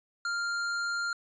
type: tone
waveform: square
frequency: 1396.9 Hz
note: F6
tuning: in tune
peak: -30 dBFS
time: 0.25-1.13 s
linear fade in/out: 2 ms
effects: resampled to 16000 Hz